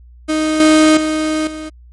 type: tone with level steps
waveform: 35% pulse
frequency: 311.2 Hz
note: D#4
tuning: in tune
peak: -12 / -5 / -13 / -23 dBFS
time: 0.28-1.7 s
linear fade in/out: 20 ms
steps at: 0.6 / 0.97 / 1.47 s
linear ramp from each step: 2 ms
effects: added 60 Hz sine -38 dBFS peak until 1.92 s + MP3 48 kbps